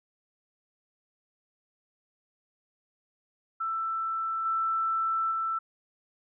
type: tone with level steps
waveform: sine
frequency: 1329 Hz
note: E6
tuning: 14 cents sharp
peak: -28 / -25 / -27 dBFS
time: 3.6-5.59 s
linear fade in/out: 10 ms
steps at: 4.45 / 5.31 s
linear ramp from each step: 10 ms
effects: none